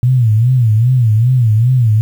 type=tone with vibrato; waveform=sine; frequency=117.8 Hz; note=A#2; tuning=19 cents sharp; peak=-7 dBFS; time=0.03-2.01 s; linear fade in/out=0 ms; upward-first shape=sine; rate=2.5 Hz; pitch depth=170 cents each way; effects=7-bit